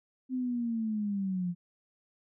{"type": "linear sweep", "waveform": "sine", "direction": "down", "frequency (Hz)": [259.9, 172.3], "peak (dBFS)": -29, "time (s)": [0.29, 1.55], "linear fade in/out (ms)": 50, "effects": []}